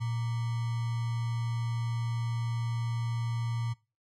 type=tone with sample-and-hold; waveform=sine; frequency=116.6 Hz; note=A#2; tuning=1 cent sharp; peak=-29 dBFS; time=0-3.74 s; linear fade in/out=20 ms; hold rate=1050 Hz; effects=noise-tail reverb RT60 0.3 s tail -22 dB re dry + low-pass 7000 Hz 12 dB/octave